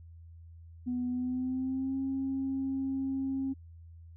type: tone with pitch glide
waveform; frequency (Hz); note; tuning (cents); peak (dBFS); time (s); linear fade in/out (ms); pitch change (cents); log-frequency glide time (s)
sine; 247.7 to 268.6; B3 to C4; +5 to +46; -29; 0.86-3.54; 20; +141; 1.08-1.97
effects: tanh soft clip ceiling -25 dBFS + added 83 Hz sine -48 dBFS peak until 4.16 s